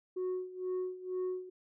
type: tone with tremolo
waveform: sine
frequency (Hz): 367.9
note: F#4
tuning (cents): -10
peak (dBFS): -29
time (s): 0.16-1.5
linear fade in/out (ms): 10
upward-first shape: sine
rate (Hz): 2.1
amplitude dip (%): 85
effects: tanh soft clip ceiling -31 dBFS